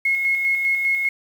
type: tone with tremolo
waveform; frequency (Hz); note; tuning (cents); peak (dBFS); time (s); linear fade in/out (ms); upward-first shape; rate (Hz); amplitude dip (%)
sine; 2168; C#7; -39; -16; 0.05-1.09; 5; square; 5; 35
effects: 7-bit